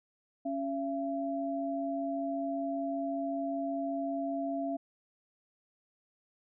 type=tone pair together; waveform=sine; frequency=277.2 / 676.3 Hz; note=C#4 / E5; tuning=0 / +44 cents; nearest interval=octave + minor third; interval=1544 cents; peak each=-34 / -34 dBFS; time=0.45-4.77 s; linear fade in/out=10 ms; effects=none